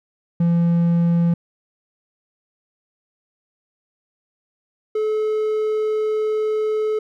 triangle tone pair in turn, 170.3 / 430.9 Hz, F3 / A4, -43 / -36 cents, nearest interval octave + major third, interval 1607 cents, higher second, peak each -12 / -16 dBFS, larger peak first, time 0.4-1.34 / 4.95-6.99 s, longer second, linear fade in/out 5 ms, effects none

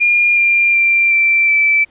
sine tone with pitch steps, 2414 / 2390 / 2367 / 2344 / 2321 Hz, D7 / D7 / D7 / D7 / D7, +47 / +30 / +13 / -4 / -21 cents, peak -9 dBFS, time 0-1.85 s, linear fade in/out 20 ms, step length 370 ms, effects pink hiss -53 dBFS RMS until 1.9 s + resampled to 8000 Hz

